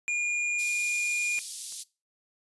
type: tone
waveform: square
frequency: 2424 Hz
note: D#7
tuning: 46 cents flat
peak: -27 dBFS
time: 0.08-1.39 s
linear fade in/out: 0 ms
type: high-pass noise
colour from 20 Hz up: white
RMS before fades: -36 dBFS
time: 0.58-1.84 s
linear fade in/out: 20 ms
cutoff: 3900 Hz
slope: 24 dB/octave
type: clicks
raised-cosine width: 0.3 ms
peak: -33 / -40 dBFS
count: 2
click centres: 1.382 / 1.724 s
effects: noise-tail reverb RT60 0.3 s tail -22 dB re dry + resampled to 24000 Hz